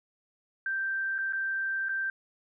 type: tone with dropouts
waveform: sine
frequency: 1568 Hz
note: G6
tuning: in tune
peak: -28 dBFS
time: 0.66-2.1 s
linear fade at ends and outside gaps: 2 ms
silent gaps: 1.182-1.186 / 1.325-1.332 / 1.886-1.892 s
effects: none